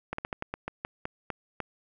slowing click train, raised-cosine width 0.5 ms, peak -17 dBFS, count 11, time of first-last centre 0.13-1.603 s, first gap 54 ms, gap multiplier 1.21, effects none

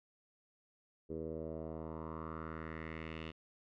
10% pulse tone with low-pass filter sweep, 80 Hz, D#2, 49 cents sharp, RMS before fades -44 dBFS, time 1.09-3.32 s, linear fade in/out 20 ms, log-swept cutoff 420 to 3000 Hz, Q 3.2, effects none

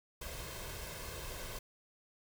pink noise with comb filter, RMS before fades -44 dBFS, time 0.21-1.59 s, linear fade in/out 5 ms, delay 1.9 ms, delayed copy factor +0.6, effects none

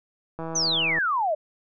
click train, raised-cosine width 1 ms, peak -20 dBFS, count 98, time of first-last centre 0.39-0.985 s, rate 163 Hz
sine exponential sweep, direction down, 6360 to 587.3 Hz, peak -21 dBFS, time 0.55-1.35 s, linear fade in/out 10 ms
effects none

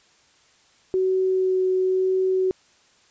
sine tone with vibrato, 374.2 Hz, F#4, 20 cents sharp, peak -18 dBFS, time 0.94-2.51 s, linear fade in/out 0 ms, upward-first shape sine, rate 0.99 Hz, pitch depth 8 cents each way, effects white hiss -58 dBFS RMS until 3.1 s + resampled to 16000 Hz

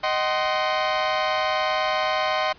sawtooth chord, C diminished, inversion first, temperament equal with one note detuned, 622.3 / 756.4 / 1046.5 Hz, Eb5 / Gb5 / C6, 0 / +38 / 0 cents, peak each -21 / -22 / -22 dBFS, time 0.03-2.53 s, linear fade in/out 10 ms, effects pink hiss -50 dBFS RMS until 2.58 s + resampled to 11025 Hz

